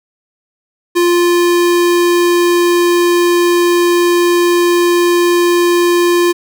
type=tone; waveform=square; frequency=348.9 Hz; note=F4; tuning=2 cents flat; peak=-9 dBFS; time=0.95-6.33 s; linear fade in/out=20 ms; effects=none